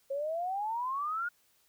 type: exponential sweep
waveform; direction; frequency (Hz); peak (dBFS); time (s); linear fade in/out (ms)
sine; up; 537 to 1454; -31; 0.1-1.29; 10
effects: white hiss -69 dBFS RMS until 1.68 s